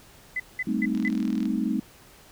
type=tone bursts; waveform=sine; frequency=2011 Hz; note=B6; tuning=31 cents sharp; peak=-25 dBFS; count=4; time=0.36-1.086 s; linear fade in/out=5 ms; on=39 ms; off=190 ms
type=chord; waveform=sine; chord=A half-diminished seventh; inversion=third; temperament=equal with one note detuned; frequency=196 / 220 / 259.4 / 311.1 Hz; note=G3 / A3 / C4 / Eb4; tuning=0 / 0 / -15 / 0 cents; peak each=-30 / -27 / -29 / -30 dBFS; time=0.67-1.8 s; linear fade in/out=5 ms
type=click train; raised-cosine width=0.2 ms; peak=-25 dBFS; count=21; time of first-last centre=0.95-1.455 s; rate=39.6 Hz
effects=pink hiss -52 dBFS RMS until 2.31 s